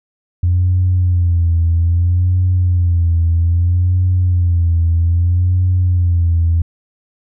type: tone with vibrato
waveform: sine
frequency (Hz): 87.31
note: F2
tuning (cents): 0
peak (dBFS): -9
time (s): 0.43-6.62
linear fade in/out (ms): 5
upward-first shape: sine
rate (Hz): 0.62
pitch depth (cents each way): 77
effects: tanh soft clip ceiling -6 dBFS